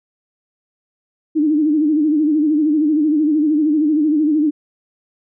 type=tone with vibrato; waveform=sine; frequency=303.8 Hz; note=D#4; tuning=41 cents flat; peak=-12 dBFS; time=1.35-4.51 s; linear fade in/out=20 ms; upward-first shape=sine; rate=13 Hz; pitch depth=85 cents each way; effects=none